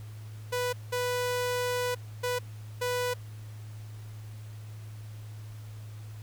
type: tone bursts at uneven times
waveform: sawtooth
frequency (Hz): 493.9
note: B4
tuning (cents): 0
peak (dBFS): -24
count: 4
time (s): 0.52-0.73 / 0.92-1.95 / 2.23-2.39 / 2.81-3.14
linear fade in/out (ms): 10
effects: added 107 Hz sine -40 dBFS peak until 6.22 s + pink hiss -56 dBFS RMS until 6.22 s